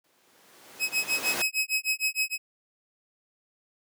pink noise with exponential growth, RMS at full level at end -28 dBFS, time 0.04-1.42 s, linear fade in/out 5 ms, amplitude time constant 300 ms
sawtooth tone with tremolo, 2553 Hz, D#7, 44 cents sharp, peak -19 dBFS, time 0.79-2.38 s, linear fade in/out 50 ms, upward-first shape sine, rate 6.5 Hz, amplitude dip 100%
effects high-pass 300 Hz 12 dB/octave

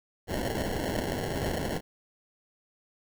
white noise with sample-and-hold, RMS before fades -31 dBFS, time 0.27-1.81 s, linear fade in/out 50 ms, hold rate 1225 Hz, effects none

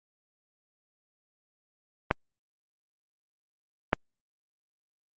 clicks, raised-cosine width 0.5 ms, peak -6 dBFS, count 2, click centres 2.111 / 3.931 s, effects Opus 32 kbps

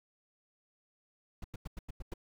brown noise bursts, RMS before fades -40 dBFS, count 7, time 1.42-2.139 s, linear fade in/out 5 ms, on 23 ms, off 93 ms, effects none

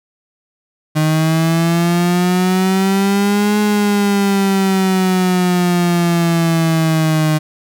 35% pulse exponential two-way sweep, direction up then down, 153.9 to 210 to 153.9 Hz, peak -10 dBFS, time 0.95-7.39 s, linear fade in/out 20 ms, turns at 3.59 s, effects none

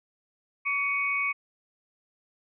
sine tone cluster, 1132 / 2231 / 2500 Hz, C#6 / C#7 / D#7, +36 / +11 / +8 cents, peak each -33 / -26 / -33 dBFS, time 0.65-1.33 s, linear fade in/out 20 ms, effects none

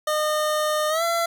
25% pulse tone with pitch glide, 610 to 676.8 Hz, D#5 to E5, -34 to +45 cents, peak -17 dBFS, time 0.07-1.26 s, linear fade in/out 5 ms, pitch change +179 cents, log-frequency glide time 0.89-1.03 s, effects 9-bit

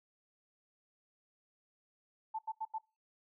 sine tone bursts, 880 Hz, A5, in tune, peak -35 dBFS, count 4, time 2.34-2.785 s, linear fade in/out 10 ms, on 49 ms, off 83 ms, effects noise-tail reverb RT60 0.3 s tail -23 dB re dry

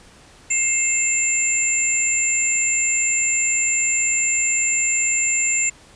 sine tone cluster, 2123 / 2658 / 7260 Hz, C7 / E7 / A#8, +25 / +14 / -47 cents, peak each -26 / -25 / -18 dBFS, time 0.5-5.7 s, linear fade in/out 10 ms, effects pink hiss -48 dBFS RMS until 5.95 s + resampled to 22050 Hz

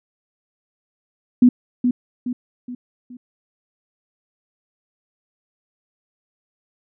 sine tone with echo, 246.9 Hz, B3, in tune, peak -7 dBFS, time 1.42-1.49 s, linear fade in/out 5 ms, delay 420 ms, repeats 4, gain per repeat -7 dB, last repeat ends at 3.17 s, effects none

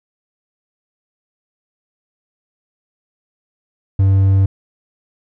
triangle tone, 96.9 Hz, G2, 20 cents flat, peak -7 dBFS, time 3.99-4.46 s, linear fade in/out 5 ms, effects none

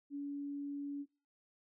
sine tone, 284.4 Hz, C#4, 45 cents sharp, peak -38 dBFS, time 0.1-1.06 s, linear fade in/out 50 ms, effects noise-tail reverb RT60 0.3 s tail -19 dB re dry

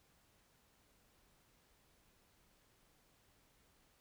silence, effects pink hiss -72 dBFS RMS until 4 s

